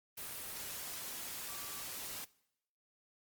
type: tone in noise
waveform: sine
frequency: 1161 Hz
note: D6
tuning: 20 cents flat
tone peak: -54 dBFS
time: 1.48-1.83 s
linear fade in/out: 10 ms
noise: white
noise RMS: -44 dBFS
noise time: 0.17-2.25 s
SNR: -13 dB
effects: noise-tail reverb RT60 0.8 s tail -22 dB re dry + Opus 24 kbps